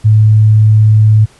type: tone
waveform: sine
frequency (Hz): 107.9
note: A2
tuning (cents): -33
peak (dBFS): -3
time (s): 0.04-1.26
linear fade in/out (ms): 20
effects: pink hiss -44 dBFS RMS until 1.39 s + resampled to 24000 Hz